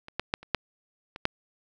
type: clicks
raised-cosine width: 0.3 ms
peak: -26 / -12 / -9 / -30 / -7 / -23 / -7 dBFS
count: 7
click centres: 0.084 / 0.196 / 0.339 / 0.43 / 0.547 / 1.161 / 1.254 s
effects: none

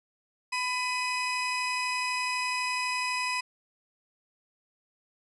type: tone pair together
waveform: 30% pulse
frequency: 1000 / 2516 Hz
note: B5 / D#7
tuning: +21 / +19 cents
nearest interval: octave + major third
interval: 1598 cents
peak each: -28 dBFS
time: 0.52-3.41 s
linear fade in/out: 10 ms
effects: resampled to 24000 Hz

